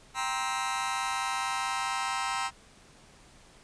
sawtooth chord, C dominant seventh, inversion second, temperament just, 784.9 / 941.9 / 1046.5 / 1308.1 Hz, G5 / Bb5 / C6 / E6, +2 / +18 / 0 / -14 cents, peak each -31 dBFS, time 0.14-2.51 s, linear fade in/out 50 ms, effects pink hiss -56 dBFS RMS until 3.63 s + resampled to 22050 Hz

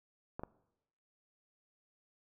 clicks, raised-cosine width 1 ms, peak -26 dBFS, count 2, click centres 0.395 / 0.435 s, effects noise-tail reverb RT60 0.9 s tail -21 dB re dry

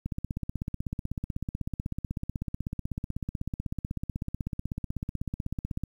click train, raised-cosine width 5 ms, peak -19 dBFS, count 94, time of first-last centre 0.06-5.836 s, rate 16.1 Hz, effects 9-bit

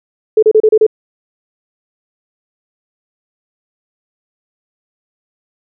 sine tone bursts, 433.9 Hz, A4, 24 cents flat, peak -4 dBFS, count 6, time 0.37-0.866 s, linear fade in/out 5 ms, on 56 ms, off 32 ms, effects none

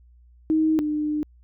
sine tone pair in turn, 314.8 / 301.3 Hz, D#4 / D4, +20 / +44 cents, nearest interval minor second, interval 76 cents, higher first, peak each -17 / -22 dBFS, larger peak first, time 0.5-0.79 / 0.79-1.23 s, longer second, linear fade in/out 0 ms, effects added 60 Hz sine -50 dBFS peak until 1.43 s

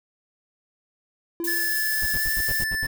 triangle tone with exponential decay, 338.4 Hz, E4, 45 cents sharp, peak -23 dBFS, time 1.4-1.96 s, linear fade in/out 1 ms, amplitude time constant 120 ms
violet noise, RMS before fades -28 dBFS, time 1.44-2.64 s, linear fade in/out 2 ms
square tone with pitch glide, 1732 to 1758.2 Hz, A6 to A6, -28 to -2 cents, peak -25 dBFS, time 1.47-2.87 s, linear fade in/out 10 ms, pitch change +26 cents, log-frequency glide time 2.18-2.24 s
brown noise bursts, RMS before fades -31 dBFS, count 8, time 2.02-2.87 s, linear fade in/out 5 ms, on 45 ms, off 70 ms
effects none

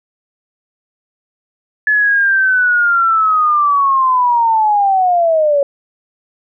sine linear sweep, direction down, 1720 to 554.4 Hz, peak -9 dBFS, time 1.87-5.63 s, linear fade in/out 2 ms, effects none

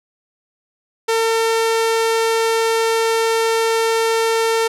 sawtooth tone with low-pass filter, 452.3 Hz, A4, 48 cents sharp, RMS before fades -17 dBFS, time 1.08-4.68 s, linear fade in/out 10 ms, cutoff 11000 Hz, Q 0.76, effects none

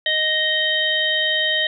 harmonic tone, 622.3 Hz, D#5, in tune, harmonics 1 / 3 / 5 / 6, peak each -27 / -21 / -21 / -24 dBFS, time 0.06-1.67 s, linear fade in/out 2 ms, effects none

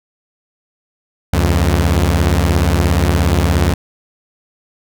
sawtooth beating tone pair, 71.7 / 88.7 Hz, D2 / F2, -41 / +27 cents, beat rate 17 Hz, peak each -10 dBFS, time 1.33-3.74 s, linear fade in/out 5 ms, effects none

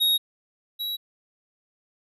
square tone pair in turn, 3764 / 3883 Hz, A#7 / B7, +16 / -30 cents, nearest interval minor second, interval 54 cents, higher second, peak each -19 / -28 dBFS, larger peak first, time 0-0.18 / 0.79-0.97 s, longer neither, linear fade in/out 20 ms, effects resampled to 32000 Hz

